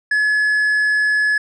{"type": "tone", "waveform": "triangle", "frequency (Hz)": 1704, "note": "G#6", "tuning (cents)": 44, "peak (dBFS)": -12, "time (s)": [0.11, 1.38], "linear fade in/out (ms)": 5, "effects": ["resampled to 22050 Hz"]}